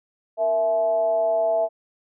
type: tone with frequency modulation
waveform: sine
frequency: 660 Hz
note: E5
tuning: 2 cents sharp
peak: -18 dBFS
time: 0.37-1.69 s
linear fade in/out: 50 ms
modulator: 195 Hz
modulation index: 0.47
effects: none